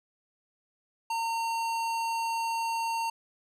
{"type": "tone with hard clipping", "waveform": "sine", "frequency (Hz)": 914, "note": "A#5", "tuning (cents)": -34, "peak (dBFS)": -30, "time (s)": [1.1, 3.1], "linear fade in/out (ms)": 5, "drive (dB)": 17, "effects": []}